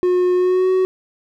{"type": "tone with pitch glide", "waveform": "triangle", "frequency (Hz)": [361.2, 373.5], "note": ["F#4", "F#4"], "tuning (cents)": [-42, 16], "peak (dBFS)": -11, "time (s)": [0.03, 0.85], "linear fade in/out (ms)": 0, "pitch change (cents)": 58, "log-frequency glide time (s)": [0.35, 0.7], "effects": []}